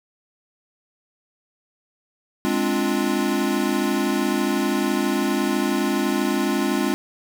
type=chord; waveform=square; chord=D half-diminished seventh; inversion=second; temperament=equal; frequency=207.7 / 261.6 / 293.7 / 349.2 Hz; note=Ab3 / C4 / D4 / F4; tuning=0 / 0 / 0 / 0 cents; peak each=-26 dBFS; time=2.45-6.94 s; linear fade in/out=0 ms; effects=none